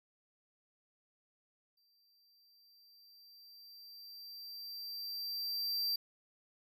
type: tone with exponential growth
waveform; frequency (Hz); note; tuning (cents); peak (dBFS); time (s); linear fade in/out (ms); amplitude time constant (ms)
square; 4699; D8; 0; -32; 1.77-5.96; 5; 910
effects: none